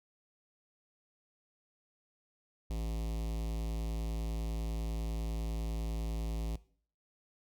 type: tone with notch filter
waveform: square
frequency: 55 Hz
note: A1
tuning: in tune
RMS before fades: -36 dBFS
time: 2.7-6.56 s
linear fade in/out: 5 ms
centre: 1500 Hz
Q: 0.88
effects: noise-tail reverb RT60 0.5 s tail -19 dB re dry